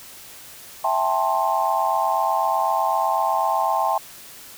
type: chord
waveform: sine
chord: A minor seventh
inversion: second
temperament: just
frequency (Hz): 660 / 792 / 880 / 1056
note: E5 / G5 / A5 / C6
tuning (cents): +2 / +18 / 0 / +16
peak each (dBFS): -25 / -23 / -23 / -24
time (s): 0.84-3.98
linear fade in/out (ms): 5
effects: white hiss -42 dBFS RMS until 4.57 s